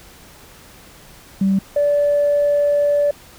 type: tone pair in turn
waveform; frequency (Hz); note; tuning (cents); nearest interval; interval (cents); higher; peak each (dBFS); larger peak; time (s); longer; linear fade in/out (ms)
sine; 194 / 580.2; G3 / D5; -18 / -21; octave + perfect fifth; 1897; second; -12; neither; 1.41-1.59 / 1.76-3.11; second; 5
effects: tanh soft clip ceiling -9 dBFS + pink hiss -44 dBFS RMS until 3.38 s